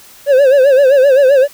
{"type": "tone with vibrato", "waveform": "triangle", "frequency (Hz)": 542, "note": "C#5", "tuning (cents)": -39, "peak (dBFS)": -3, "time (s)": [0.26, 1.48], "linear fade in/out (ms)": 50, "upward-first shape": "sine", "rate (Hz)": 7.7, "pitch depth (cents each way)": 110, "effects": ["white hiss -40 dBFS RMS until 1.53 s"]}